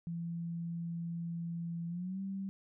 sine tone with pitch glide, 168.9 to 194.02 Hz, E3 to G3, +42 to -18 cents, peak -36 dBFS, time 0.07-2.49 s, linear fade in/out 0 ms, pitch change +240 cents, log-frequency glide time 1.88-2.2 s, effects none

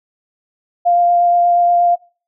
sine tone with vibrato, 698.5 Hz, F5, in tune, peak -9 dBFS, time 0.85-1.96 s, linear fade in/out 20 ms, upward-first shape sine, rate 8.4 Hz, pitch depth 9 cents each way, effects noise-tail reverb RT60 0.4 s tail -23 dB re dry

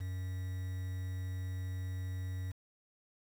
triangle tone with quantisation, 92.5 Hz, F#2, in tune, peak -34 dBFS, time 0-2.52 s, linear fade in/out 10 ms, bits 9, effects none

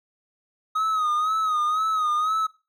triangle tone with vibrato, 1258 Hz, D#6, 19 cents sharp, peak -19 dBFS, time 0.75-2.47 s, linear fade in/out 10 ms, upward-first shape sine, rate 2 Hz, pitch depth 67 cents each way, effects noise-tail reverb RT60 0.3 s tail -19 dB re dry

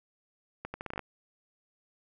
accelerating click train, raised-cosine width 0.5 ms, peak -22 dBFS, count 9, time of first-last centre 0.65-0.993 s, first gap 90 ms, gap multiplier 0.77, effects none

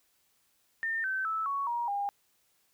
sine tone with pitch steps, 1811 / 1540.6 / 1310.5 / 1114.8 / 948.3 / 806.7 Hz, A6 / G6 / E6 / C#6 / A#5 / G5, +49 / -30 / -11 / +9 / +29 / +49 cents, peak -29 dBFS, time 0.83-2.09 s, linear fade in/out 0 ms, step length 210 ms, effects white hiss -71 dBFS RMS until 2.73 s

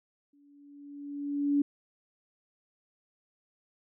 sine tone with exponential growth, 286.1 Hz, D4, 45 cents flat, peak -21 dBFS, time 0.33-1.62 s, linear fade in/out 5 ms, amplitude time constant 280 ms, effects none

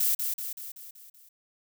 violet noise with echo, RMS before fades -25 dBFS, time 0-0.15 s, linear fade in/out 5 ms, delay 190 ms, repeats 6, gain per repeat -5 dB, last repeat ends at 1.29 s, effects none

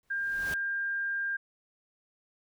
pink noise with exponential growth, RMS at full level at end -37 dBFS, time 0.03-0.54 s, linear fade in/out 1 ms, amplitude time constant 110 ms
sine tone, 1600 Hz, G6, 35 cents sharp, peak -29 dBFS, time 0.1-1.37 s, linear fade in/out 10 ms
effects none

